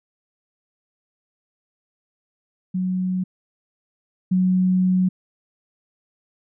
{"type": "tone pair in turn", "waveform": "sine", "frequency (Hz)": [184.5, 184.5], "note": ["F#3", "F#3"], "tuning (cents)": [-5, -5], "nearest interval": "unison", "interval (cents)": 0, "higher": "neither", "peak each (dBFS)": [-20, -15], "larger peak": "second", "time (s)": [[2.74, 3.24], [4.31, 5.09]], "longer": "second", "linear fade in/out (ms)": 10, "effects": []}